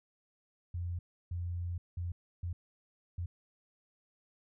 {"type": "tone bursts at uneven times", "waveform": "sine", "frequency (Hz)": 87.31, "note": "F2", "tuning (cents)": 0, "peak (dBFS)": -34, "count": 5, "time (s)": [[0.74, 0.99], [1.31, 1.78], [1.97, 2.12], [2.43, 2.53], [3.18, 3.26]], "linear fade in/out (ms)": 5, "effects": []}